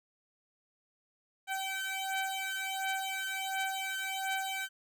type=beating tone pair; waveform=15% pulse; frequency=769 / 770.4 Hz; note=G5 / G5; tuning=-33 / -30 cents; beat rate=1.4 Hz; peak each=-30 dBFS; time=1.47-4.69 s; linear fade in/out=50 ms; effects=none